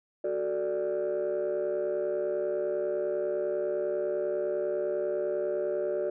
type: chord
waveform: sine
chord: D major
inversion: first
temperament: equal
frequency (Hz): 370 / 440 / 587.3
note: F#4 / A4 / D5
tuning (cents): 0 / 0 / 0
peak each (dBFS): -30 / -32 / -29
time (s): 0.24-6.1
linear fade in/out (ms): 5
effects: tanh soft clip ceiling -23 dBFS